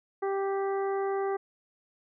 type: harmonic tone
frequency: 392 Hz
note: G4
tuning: in tune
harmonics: 1 / 2 / 3 / 4 / 5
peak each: -28 / -34 / -39 / -46 / -46 dBFS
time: 0.22-1.37 s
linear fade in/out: 10 ms
effects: none